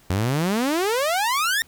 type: exponential sweep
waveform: sawtooth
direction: up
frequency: 87.31 to 1864.7 Hz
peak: -16 dBFS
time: 0.1-1.62 s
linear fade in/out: 0 ms
effects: pink hiss -54 dBFS RMS until 1.67 s